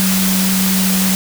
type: tone in noise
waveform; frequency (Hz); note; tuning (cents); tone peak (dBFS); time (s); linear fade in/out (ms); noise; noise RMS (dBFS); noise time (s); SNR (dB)
sine; 189.1; F#3; +38; -14; 0-1.15; 0; white; -18; 0-1.15; +1
effects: none